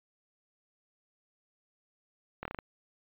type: slowing click train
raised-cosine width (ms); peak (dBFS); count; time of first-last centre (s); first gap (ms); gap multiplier
0.5; -22; 6; 2.43-2.588; 23; 1.16
effects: resampled to 8000 Hz